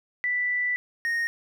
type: tone pair in turn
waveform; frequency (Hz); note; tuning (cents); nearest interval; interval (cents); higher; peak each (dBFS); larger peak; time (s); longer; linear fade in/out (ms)
sine / triangle; 1975.5 / 1858.2; B6 / A#6; 0 / -6; minor second; 106; first; -23 / -22; second; 0.24-0.76 / 1.05-1.27; first; 0
effects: none